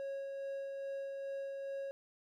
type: tone with tremolo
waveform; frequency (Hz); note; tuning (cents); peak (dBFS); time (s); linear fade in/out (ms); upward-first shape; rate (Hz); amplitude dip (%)
triangle; 549; C#5; -17; -36; 0-1.91; 0; sine; 2.4; 25
effects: none